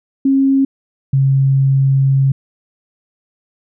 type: tone pair in turn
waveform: sine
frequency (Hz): 270.9 / 135.68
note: C#4 / C#3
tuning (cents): -40 / -37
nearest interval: octave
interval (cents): 1197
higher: first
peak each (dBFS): -9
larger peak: neither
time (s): 0.25-0.65 / 1.13-2.32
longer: second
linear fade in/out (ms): 5
effects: none